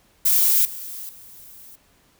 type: noise with level steps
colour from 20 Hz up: violet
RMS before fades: -17 / -34 / -44 dBFS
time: 0.25-1.76 s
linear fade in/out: 10 ms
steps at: 0.65 / 1.09 s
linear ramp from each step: 2 ms
effects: pink hiss -59 dBFS RMS until 2.19 s